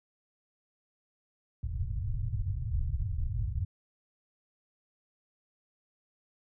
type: low-pass noise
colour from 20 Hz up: white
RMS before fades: -32 dBFS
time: 1.63-3.65 s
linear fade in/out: 5 ms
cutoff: 120 Hz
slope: 48 dB/octave
effects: none